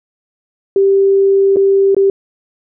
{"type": "tone with dropouts", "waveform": "sine", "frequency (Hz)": 392, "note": "G4", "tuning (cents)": 0, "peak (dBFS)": -7, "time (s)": [0.76, 2.1], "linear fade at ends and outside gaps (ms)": 2, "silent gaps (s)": [[1.561, 1.568], [1.947, 1.966]], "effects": []}